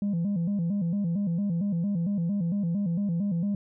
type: tone with vibrato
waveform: sine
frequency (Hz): 185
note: F#3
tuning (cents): 0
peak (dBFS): -22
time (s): 0.02-3.55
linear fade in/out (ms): 2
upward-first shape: square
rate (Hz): 4.4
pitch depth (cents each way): 160
effects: tanh soft clip ceiling -23 dBFS